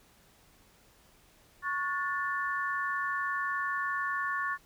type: chord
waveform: sine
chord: F# minor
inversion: second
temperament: equal with one note detuned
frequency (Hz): 1108.7 / 1444.5 / 1760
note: C#6 / F#6 / A6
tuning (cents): 0 / -42 / 0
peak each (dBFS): -33 / -37 / -33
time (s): 1.62-4.58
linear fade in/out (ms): 50
effects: pink hiss -62 dBFS RMS until 4.65 s